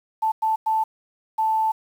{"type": "tone bursts at uneven times", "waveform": "sine", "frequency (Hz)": 880, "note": "A5", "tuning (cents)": 0, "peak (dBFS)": -18, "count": 4, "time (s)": [[0.22, 0.32], [0.42, 0.56], [0.66, 0.84], [1.38, 1.72]], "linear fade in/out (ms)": 10, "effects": ["8-bit"]}